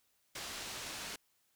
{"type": "low-pass noise", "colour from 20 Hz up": "white", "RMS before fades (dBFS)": -44, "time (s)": [0.35, 1.16], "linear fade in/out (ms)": 5, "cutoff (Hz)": 6200, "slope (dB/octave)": 12, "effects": ["white hiss -75 dBFS RMS until 1.55 s"]}